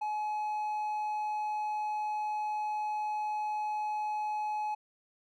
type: tone with hard clipping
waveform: sine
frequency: 848 Hz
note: G#5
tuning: 36 cents sharp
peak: -32 dBFS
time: 0.01-4.75 s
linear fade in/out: 10 ms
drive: 3 dB
effects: none